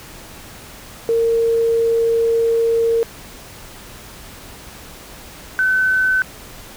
sine tone pair in turn, 459.4 / 1519.1 Hz, A#4 / F#6, -25 / +45 cents, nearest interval octave + major sixth, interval 2070 cents, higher second, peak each -13 / -13 dBFS, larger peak neither, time 1.09-3.03 / 5.59-6.22 s, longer first, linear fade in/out 0 ms, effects pink hiss -38 dBFS RMS until 6.76 s

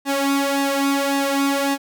sawtooth tone with flanger, 277.6 Hz, C#4, 3 cents sharp, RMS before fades -20 dBFS, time 0.05-1.78 s, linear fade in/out 50 ms, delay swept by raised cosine 1.1 to 2.8 ms, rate 1.8 Hz, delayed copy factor +0.7, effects none

